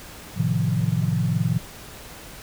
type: chord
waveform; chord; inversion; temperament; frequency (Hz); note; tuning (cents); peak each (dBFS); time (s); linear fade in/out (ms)
sine; F dominant seventh; first; equal; 110 / 130.81 / 155.56 / 174.61; A2 / C3 / Eb3 / F3; 0 / 0 / 0 / 0; -25; 0.36-1.59; 20
effects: pink hiss -41 dBFS RMS until 2.42 s